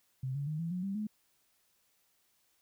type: tone with pitch steps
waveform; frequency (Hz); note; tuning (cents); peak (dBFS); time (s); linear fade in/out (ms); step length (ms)
sine; 130.81 / 141.83 / 153.77 / 166.73 / 180.77 / 195.99 / 212.5; C3 / C#3 / D#3 / E3 / F#3 / G3 / G#3; 0 / +40 / -20 / +20 / -40 / 0 / +40; -33; 0.23-1.07; 5; 120
effects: white hiss -73 dBFS RMS until 2.61 s